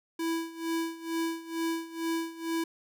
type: tone with tremolo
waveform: square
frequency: 329.6 Hz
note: E4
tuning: in tune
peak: -28 dBFS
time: 0.19-2.64 s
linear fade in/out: 5 ms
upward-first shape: sine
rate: 2.2 Hz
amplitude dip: 85%
effects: none